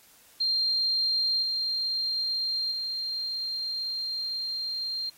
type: tone with level steps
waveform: sine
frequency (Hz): 4186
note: C8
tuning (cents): 0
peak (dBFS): -23 / -26 / -29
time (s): 0.4-5.1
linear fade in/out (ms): 10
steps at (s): 1.42 / 2.71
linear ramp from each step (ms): 10
effects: white hiss -57 dBFS RMS until 5.17 s + AAC 48 kbps